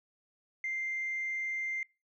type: tone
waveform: sine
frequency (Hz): 2093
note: C7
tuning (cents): 0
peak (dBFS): -31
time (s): 0.64-1.83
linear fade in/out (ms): 2
effects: noise-tail reverb RT60 0.3 s tail -26 dB re dry + tanh soft clip ceiling -28 dBFS